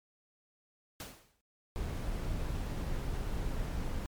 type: noise with exponential decay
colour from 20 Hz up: pink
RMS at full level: -41 dBFS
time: 1-1.41 s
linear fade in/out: 1 ms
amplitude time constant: 89 ms
type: noise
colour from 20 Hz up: brown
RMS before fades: -35 dBFS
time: 1.76-4.06 s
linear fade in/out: 0 ms
effects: MP3 96 kbps